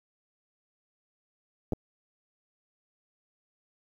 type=clicks; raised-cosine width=2 ms; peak=-17 dBFS; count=2; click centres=1.723 / 1.733 s; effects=9-bit